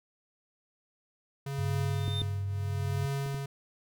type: tone with tremolo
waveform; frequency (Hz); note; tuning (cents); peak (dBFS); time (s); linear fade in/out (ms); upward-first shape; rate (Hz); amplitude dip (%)
square; 138.59; C#3; 0; -30; 1.46-3.46; 5; triangle; 0.75; 90
type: tone with pitch glide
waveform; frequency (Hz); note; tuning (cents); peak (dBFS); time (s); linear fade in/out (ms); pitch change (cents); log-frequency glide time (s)
sine; 98.5 to 97.88; G2 to G2; +9 to -2; -30; 1.58-3.06; 10; -11; 2.18-2.44
type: tone with exponential growth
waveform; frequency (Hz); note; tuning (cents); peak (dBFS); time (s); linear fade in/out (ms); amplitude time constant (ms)
triangle; 3600; A7; +39; -29; 1.77-2.22; 5; 97
type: clicks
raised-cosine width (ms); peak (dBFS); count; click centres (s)
3; -24 / -25 / -32 / -29; 4; 2.08 / 2.218 / 3.262 / 3.345
effects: none